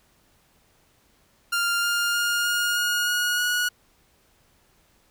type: tone with pitch steps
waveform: sawtooth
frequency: 1396.9 / 1406.6 / 1416.4 / 1426.3 / 1436.2 / 1446.2 / 1456.2 Hz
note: F6 / F6 / F6 / F6 / F6 / F#6 / F#6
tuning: 0 / +12 / +24 / +36 / +48 / -40 / -28 cents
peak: -18 dBFS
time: 1.52-3.69 s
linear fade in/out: 10 ms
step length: 310 ms
effects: pink hiss -62 dBFS RMS until 5.1 s